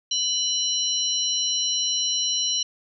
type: tone cluster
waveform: sine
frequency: 2978 / 4050 / 5670 Hz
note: F#7 / B7 / F8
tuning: +11 / +43 / +25 cents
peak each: -26 dBFS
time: 0.11-2.63 s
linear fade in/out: 5 ms
effects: none